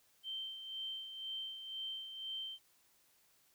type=tone with tremolo; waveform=sine; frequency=3122 Hz; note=G7; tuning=8 cents flat; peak=-39 dBFS; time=0.23-2.59 s; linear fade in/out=50 ms; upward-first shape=sine; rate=2 Hz; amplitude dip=55%; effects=white hiss -71 dBFS RMS until 3.54 s